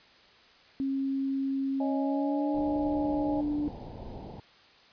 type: tone with pitch glide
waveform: sine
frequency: 271 to 295.5 Hz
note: C#4 to D4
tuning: -39 to +11 cents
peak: -27 dBFS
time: 0.8-3.68 s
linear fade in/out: 0 ms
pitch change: +150 cents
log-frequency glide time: 1.94-2.55 s
type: chord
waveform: sine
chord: C# suspended second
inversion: none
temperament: just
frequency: 554.4 / 623.7 / 831.5 Hz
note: C#5 / D#5 / G#5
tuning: 0 / +4 / +2 cents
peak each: -36 dBFS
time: 1.8-3.41 s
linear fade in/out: 5 ms
type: low-pass noise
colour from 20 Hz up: pink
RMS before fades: -42 dBFS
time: 2.54-4.4 s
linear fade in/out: 5 ms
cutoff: 950 Hz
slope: 96 dB/octave
effects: white hiss -57 dBFS RMS until 4.92 s + resampled to 11025 Hz